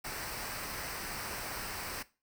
pink noise with comb filter, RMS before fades -40 dBFS, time 0.04-2.03 s, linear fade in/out 10 ms, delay 0.29 ms, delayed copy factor -0.55, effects noise-tail reverb RT60 0.3 s tail -18 dB re dry

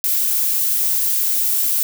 violet noise, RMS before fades -18 dBFS, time 0.04-1.83 s, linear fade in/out 0 ms, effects none

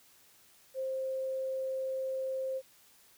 sine tone, 527 Hz, C5, 12 cents sharp, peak -32 dBFS, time 0.74-2.62 s, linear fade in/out 50 ms, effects white hiss -62 dBFS RMS until 3.17 s

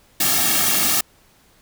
white noise with comb filter, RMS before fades -18 dBFS, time 0.2-1.01 s, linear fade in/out 5 ms, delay 2 ms, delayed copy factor -0.9, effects pink hiss -55 dBFS RMS until 1.61 s

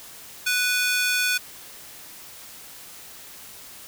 sawtooth ring-modulated tone, 1975.5 Hz, B6, in tune, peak -14 dBFS, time 0.46-1.38 s, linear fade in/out 10 ms, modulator 492 Hz, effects white hiss -43 dBFS RMS until 3.87 s

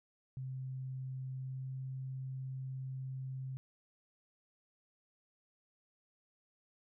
sine tone with pitch glide, 130.81 to 131.64 Hz, C3 to C3, 0 to +11 cents, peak -39 dBFS, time 0.37-3.57 s, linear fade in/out 0 ms, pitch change +11 cents, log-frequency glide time 1.34-1.74 s, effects none

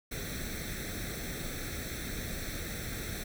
pink noise with comb filter, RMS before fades -38 dBFS, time 0.11-3.24 s, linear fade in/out 10 ms, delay 0.51 ms, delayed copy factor +0.8, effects none

